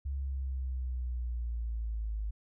sine linear sweep, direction down, 69.3 to 52 Hz, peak -32 dBFS, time 0.05-2.31 s, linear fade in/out 10 ms, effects none

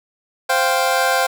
25% pulse chord, C suspended fourth, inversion none, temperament equal, 523.3 / 698.5 / 784 Hz, C5 / F5 / G5, 0 / 0 / 0 cents, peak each -16 dBFS, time 0.49-1.27 s, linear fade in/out 10 ms, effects none

